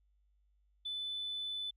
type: tone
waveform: sine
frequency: 3501 Hz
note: A7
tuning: 9 cents flat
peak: -36 dBFS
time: 0.85-1.71 s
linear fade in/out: 10 ms
effects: tanh soft clip ceiling -32 dBFS + added 50 Hz sine -69 dBFS peak until 1.76 s